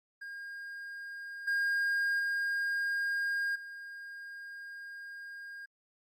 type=tone with level steps; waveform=triangle; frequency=1618 Hz; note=G#6; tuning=46 cents flat; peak=-39 / -26 / -28 / -41 dBFS; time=0.21-5.66 s; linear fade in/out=10 ms; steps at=1.47 / 2.19 / 3.55 s; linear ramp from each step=10 ms; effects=Opus 48 kbps